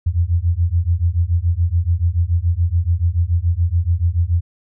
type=beating tone pair; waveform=sine; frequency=82.6 / 89.6 Hz; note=E2 / F2; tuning=+4 / +45 cents; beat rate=7 Hz; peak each=-17 dBFS; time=0.06-4.41 s; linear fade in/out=10 ms; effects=none